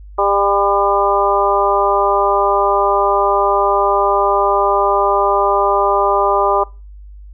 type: harmonic tone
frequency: 200 Hz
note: G3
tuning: 35 cents sharp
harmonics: 2 / 3 / 4 / 5 / 6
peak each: -18 / -18 / -18 / -18 / -18 dBFS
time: 0.18-6.64 s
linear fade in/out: 10 ms
effects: noise-tail reverb RT60 0.3 s tail -23 dB re dry + added 50 Hz sine -33 dBFS peak until 7.33 s